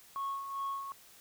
sine tone with tremolo, 1100 Hz, C#6, 14 cents flat, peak -31 dBFS, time 0.16-0.92 s, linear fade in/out 0 ms, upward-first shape sine, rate 2.5 Hz, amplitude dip 60%, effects tanh soft clip ceiling -31 dBFS + white hiss -58 dBFS RMS until 1.2 s

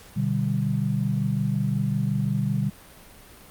sine chord, G major, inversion first, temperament equal with one note detuned, 123.47 / 148.97 / 196 Hz, B2 / D3 / G3, 0 / +25 / 0 cents, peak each -26 dBFS, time 0.16-2.7 s, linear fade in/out 10 ms, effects pink hiss -48 dBFS RMS until 3.5 s + Opus 48 kbps

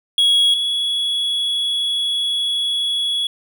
triangle tone pair in turn, 3330 / 3367 Hz, G#7 / G#7, +4 / +23 cents, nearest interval unison, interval 19 cents, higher second, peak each -10 / -16 dBFS, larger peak first, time 0.18-0.54 / 0.54-3.27 s, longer second, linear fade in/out 2 ms, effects none

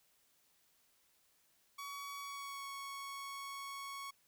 sawtooth tone with pitch glide, 1128 to 1108.6 Hz, C#6 to C#6, +30 to 0 cents, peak -40 dBFS, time 1.78-4.11 s, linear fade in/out 10 ms, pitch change -30 cents, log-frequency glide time 2.21-2.68 s, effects white hiss -73 dBFS RMS until 4.27 s

